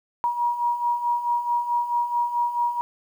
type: beating tone pair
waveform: sine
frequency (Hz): 953 / 957.6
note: A#5 / A#5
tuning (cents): +38 / +46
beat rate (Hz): 4.6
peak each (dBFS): -28 / -22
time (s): 0.24-2.81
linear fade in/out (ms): 0
effects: 9-bit